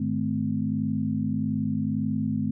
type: harmonic tone with a mistuned harmonic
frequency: 51.3 Hz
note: G#1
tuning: 21 cents flat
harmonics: 2 / 3 / 4 / 5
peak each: -33 / -31 / -27 / -29 dBFS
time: 0-2.51 s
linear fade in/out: 5 ms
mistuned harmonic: 4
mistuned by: +80 cents
effects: none